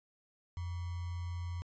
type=tone with sample-and-hold; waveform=sine; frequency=87.31 Hz; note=F2; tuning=in tune; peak=-36 dBFS; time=0.57-1.62 s; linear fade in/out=0 ms; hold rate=1050 Hz; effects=resampled to 16000 Hz